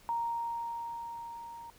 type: tone with level ramp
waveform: sine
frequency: 932.3 Hz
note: A#5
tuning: in tune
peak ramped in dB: -29 to -44 dBFS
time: 0.09-1.7 s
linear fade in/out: 0 ms
effects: pink hiss -60 dBFS RMS until 1.78 s